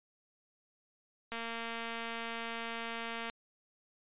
click train, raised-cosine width 0.3 ms, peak -24 dBFS, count 456, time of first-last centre 1.32-3.298 s, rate 230 Hz, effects resampled to 8000 Hz

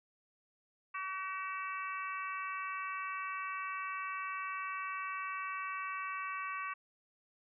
harmonic tone, 380 Hz, F#4, 46 cents sharp, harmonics 3 / 4 / 5 / 6 / 7, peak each -39 / -46 / -47 / -47 / -46 dBFS, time 0.94-6.74 s, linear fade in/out 10 ms, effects none

